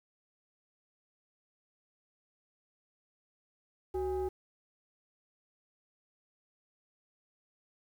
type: tone with frequency modulation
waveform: sine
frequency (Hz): 374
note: F#4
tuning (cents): +19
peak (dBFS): -30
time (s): 3.94-4.29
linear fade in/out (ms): 10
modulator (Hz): 443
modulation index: 0.64
effects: tanh soft clip ceiling -26 dBFS + 10-bit